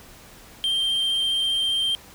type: tone with vibrato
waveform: triangle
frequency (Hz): 3160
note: G7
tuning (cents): +13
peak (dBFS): -19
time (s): 0.64-1.95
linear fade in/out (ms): 0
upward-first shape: sine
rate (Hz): 15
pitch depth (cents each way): 10
effects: pink hiss -47 dBFS RMS until 2.14 s